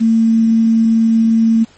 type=tone with quantisation; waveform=sine; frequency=225.6 Hz; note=A3; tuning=44 cents sharp; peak=-8 dBFS; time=0-1.65 s; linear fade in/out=20 ms; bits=6; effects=pink hiss -47 dBFS RMS until 1.77 s + MP3 32 kbps